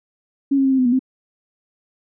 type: tone with pitch steps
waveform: sine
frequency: 276.8 / 270.7 / 267.1 / 264.3 / 254.5 / 241.3 / 260.3 Hz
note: C#4 / C#4 / C4 / C4 / C4 / B3 / C4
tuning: -2 / -41 / +36 / +18 / -48 / -40 / -9 cents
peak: -13 dBFS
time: 0.51-0.993 s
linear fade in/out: 10 ms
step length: 69 ms
effects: none